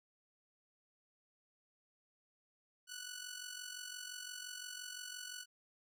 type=tone with amplitude modulation; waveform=10% pulse; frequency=1480 Hz; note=F#6; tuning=in tune; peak=-34 dBFS; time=2.87-5.46 s; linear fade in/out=50 ms; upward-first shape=sine; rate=45.8 Hz; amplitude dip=65%; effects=none